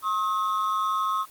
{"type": "ring-modulated tone", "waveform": "triangle", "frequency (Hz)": 1174.7, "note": "D6", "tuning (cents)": 0, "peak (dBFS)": -18, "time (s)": [0.02, 1.26], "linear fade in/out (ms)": 50, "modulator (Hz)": 99.2, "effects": ["white hiss -50 dBFS RMS until 1.3 s", "Opus 32 kbps"]}